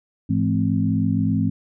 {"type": "tone cluster", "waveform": "sine", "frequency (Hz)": [104.6, 167.9, 214.4, 263.3], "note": ["G#2", "E3", "A3", "C4"], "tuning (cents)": [13, 32, -45, 11], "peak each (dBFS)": -23, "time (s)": [0.29, 1.5], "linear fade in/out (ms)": 10, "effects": []}